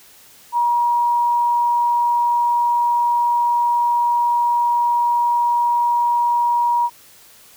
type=tone; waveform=sine; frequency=954 Hz; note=A#5; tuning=40 cents sharp; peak=-14 dBFS; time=0.52-6.9 s; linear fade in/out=50 ms; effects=white hiss -47 dBFS RMS until 7.56 s

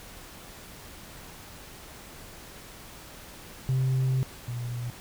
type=tone pair in turn; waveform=sine; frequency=130.81 / 120.84 Hz; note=C3 / B2; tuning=0 / -37 cents; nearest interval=minor second; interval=137 cents; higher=first; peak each=-20 / -30 dBFS; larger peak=first; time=3.69-4.23 / 4.48-4.9 s; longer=first; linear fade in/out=0 ms; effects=tanh soft clip ceiling -21 dBFS + pink hiss -46 dBFS RMS until 5 s

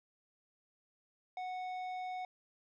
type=tone with tanh clipping; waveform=triangle; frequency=737 Hz; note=F#5; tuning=7 cents flat; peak=-40 dBFS; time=1.37-2.25 s; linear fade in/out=2 ms; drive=14 dB; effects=none

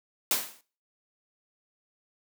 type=noise with exponential decay; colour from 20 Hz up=white; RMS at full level=-22 dBFS; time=0.31-0.61 s; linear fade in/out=2 ms; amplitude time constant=64 ms; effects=noise-tail reverb RT60 0.4 s tail -20 dB re dry + high-pass 200 Hz 12 dB/octave

